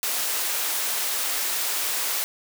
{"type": "high-pass noise", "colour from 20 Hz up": "white", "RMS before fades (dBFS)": -26, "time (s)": [0.03, 2.24], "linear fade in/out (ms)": 0, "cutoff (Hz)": 470, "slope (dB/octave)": 12, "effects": []}